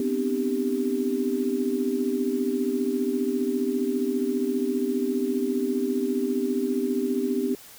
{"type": "tone cluster", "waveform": "sine", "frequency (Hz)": [246.3, 261.2, 301, 393.2], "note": ["B3", "C4", "D4", "G4"], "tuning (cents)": [-5, -3, 43, 5], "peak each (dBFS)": [-28, -28, -31, -27], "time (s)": [0, 7.55], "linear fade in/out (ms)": 2, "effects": ["white hiss -47 dBFS RMS until 7.78 s"]}